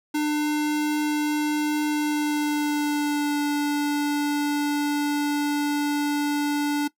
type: tone with pitch glide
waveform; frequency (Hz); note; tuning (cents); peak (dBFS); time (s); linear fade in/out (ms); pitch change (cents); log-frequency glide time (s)
square; 299.8 to 291.8; D4 to D4; +36 to -11; -22; 0.14-6.88; 10; -47; 1.92-3.41
effects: noise-tail reverb RT60 0.1 s tail -19 dB re dry